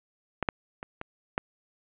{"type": "clicks", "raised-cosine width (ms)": 0.5, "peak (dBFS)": [-12, -9, -22, -20, -11], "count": 5, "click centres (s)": [0.427, 0.488, 0.829, 1.014, 1.379], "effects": ["resampled to 8000 Hz", "8-bit"]}